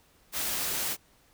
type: noise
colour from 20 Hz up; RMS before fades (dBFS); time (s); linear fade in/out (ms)
white; -31; 0.32-0.97; 50
effects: pink hiss -63 dBFS RMS until 1.33 s